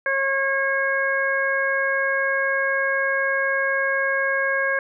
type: harmonic tone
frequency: 544 Hz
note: C#5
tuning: 33 cents flat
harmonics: 1 / 2 / 3 / 4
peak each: -25 / -29 / -21 / -30 dBFS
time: 0.06-4.79 s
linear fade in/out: 2 ms
effects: none